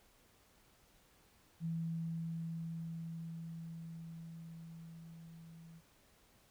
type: tone with level ramp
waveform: sine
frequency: 164.81 Hz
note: E3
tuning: in tune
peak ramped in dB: -35 to -53 dBFS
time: 1.6-5.82 s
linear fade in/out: 50 ms
effects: pink hiss -68 dBFS RMS until 6.5 s